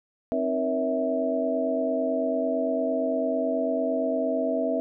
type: tone cluster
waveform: sine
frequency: 262.3 / 311.2 / 475.9 / 564 / 653 Hz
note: C4 / D#4 / A#4 / C#5 / E5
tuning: +4 / 0 / +36 / +30 / -17 cents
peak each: -28 / -35 / -31 / -34 / -26 dBFS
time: 0.32-4.8 s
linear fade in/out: 0 ms
effects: none